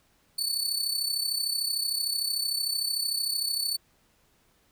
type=tone with amplitude modulation; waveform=sawtooth; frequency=4483 Hz; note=C#8; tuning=19 cents sharp; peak=-21 dBFS; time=0.38-3.77 s; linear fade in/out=10 ms; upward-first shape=sine; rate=33.3 Hz; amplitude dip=65%; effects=pink hiss -66 dBFS RMS until 4.71 s